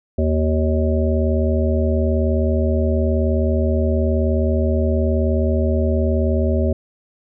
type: harmonic tone with a mistuned harmonic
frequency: 79 Hz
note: D#2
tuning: 27 cents sharp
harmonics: 1 / 3 / 5 / 7 / 8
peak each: -17 / -22 / -24 / -25 / -26 dBFS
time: 0.18-6.73 s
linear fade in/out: 5 ms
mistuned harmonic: 5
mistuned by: -58 cents
effects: none